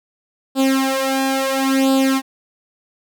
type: tone with flanger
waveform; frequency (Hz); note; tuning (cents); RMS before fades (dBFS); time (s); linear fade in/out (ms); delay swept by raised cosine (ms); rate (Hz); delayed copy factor
sawtooth; 267.6; C4; +39; -17; 0.55-2.22; 50; 0.24 to 2.54; 0.73; +0.85
effects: none